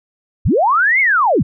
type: linear two-way sweep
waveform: sine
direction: up then down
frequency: 34.65 to 2217 to 76.1 Hz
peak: -10 dBFS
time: 0.45-1.43 s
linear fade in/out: 10 ms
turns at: 1 s
effects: none